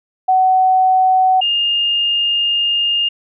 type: tone pair in turn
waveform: sine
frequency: 750 / 2825 Hz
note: F#5 / F7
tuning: +23 / +19 cents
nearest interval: octave + major seventh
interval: 2296 cents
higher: second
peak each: -9 / -13 dBFS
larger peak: first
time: 0.28-1.41 / 1.41-3.09 s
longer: second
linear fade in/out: 10 ms
effects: none